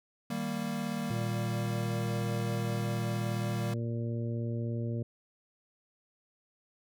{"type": "chord", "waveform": "square", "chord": "Eb major", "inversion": "none", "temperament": "equal", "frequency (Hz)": [155.56, 196, 233.1], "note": ["Eb3", "G3", "Bb3"], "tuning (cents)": [0, 0, 0], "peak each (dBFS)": [-40, -37, -36], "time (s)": [0.3, 3.74], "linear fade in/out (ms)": 5}
{"type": "harmonic tone", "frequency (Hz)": 116.54, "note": "A#2", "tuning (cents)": 0, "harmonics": [1, 2, 3, 4, 5], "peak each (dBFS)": [-32, -38, -42, -44, -46], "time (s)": [1.1, 5.03], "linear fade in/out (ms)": 5}
{"effects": []}